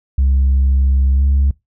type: tone with pitch glide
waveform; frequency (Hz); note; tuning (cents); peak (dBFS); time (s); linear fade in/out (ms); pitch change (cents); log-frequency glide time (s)
sine; 67 to 69; C2 to C#2; +42 to -7; -8; 0.18-1.51; 5; +51; 1.15-1.22
effects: noise-tail reverb RT60 0.2 s tail -24 dB re dry + tanh soft clip ceiling -8 dBFS